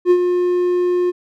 triangle tone with ADSR envelope, 356.9 Hz, F4, 38 cents sharp, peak -5 dBFS, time 0.05-1.12 s, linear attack 57 ms, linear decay 65 ms, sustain -7 dB, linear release 28 ms, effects none

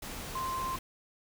sine tone in noise, 1046.5 Hz, C6, in tune, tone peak -32 dBFS, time 0.35-0.76 s, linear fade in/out 5 ms, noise pink, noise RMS -41 dBFS, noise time 0.02-0.79 s, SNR +6 dB, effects none

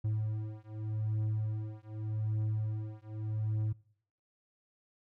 triangle beating tone pair, 107.6 / 108.44 Hz, A2 / A2, -38 / -25 cents, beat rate 0.84 Hz, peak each -33 / -33 dBFS, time 0.04-3.73 s, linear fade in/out 10 ms, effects noise-tail reverb RT60 0.6 s tail -23 dB re dry

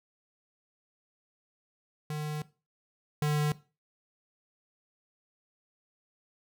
square tone pair in turn, 151.3 / 149.56 Hz, D#3 / D3, -48 / +32 cents, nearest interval unison, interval 20 cents, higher first, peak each -33 / -26 dBFS, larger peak second, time 2.1-2.42 / 3.22-3.52 s, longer first, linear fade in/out 2 ms, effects noise-tail reverb RT60 0.3 s tail -17 dB re dry

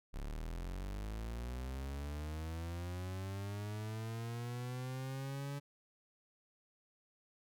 40% pulse linear sweep, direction up, 33.74 to 142.8 Hz, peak -39 dBFS, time 0.13-5.6 s, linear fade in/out 20 ms, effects none

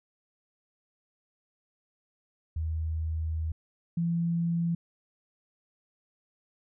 sine tone pair in turn, 79.8 / 169.09 Hz, D#2 / E3, +44 / +44 cents, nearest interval octave + minor second, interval 1300 cents, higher second, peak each -28 / -25 dBFS, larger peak second, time 2.56-3.52 / 3.97-4.75 s, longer first, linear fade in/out 5 ms, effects none

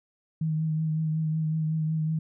sine tone with vibrato, 157.5 Hz, D#3, 21 cents sharp, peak -24 dBFS, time 0.41-2.19 s, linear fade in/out 5 ms, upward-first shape triangle, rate 5.4 Hz, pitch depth 29 cents each way, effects none

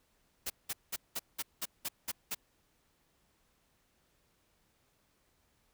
white noise bursts, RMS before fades -36 dBFS, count 9, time 0.46-2.349 s, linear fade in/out 10 ms, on 41 ms, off 190 ms, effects pink hiss -73 dBFS RMS until 5.73 s

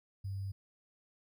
sine tone with sample-and-hold, 97.5 Hz, G2, 9 cents flat, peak -36 dBFS, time 0.24-0.52 s, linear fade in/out 10 ms, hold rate 4900 Hz, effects none

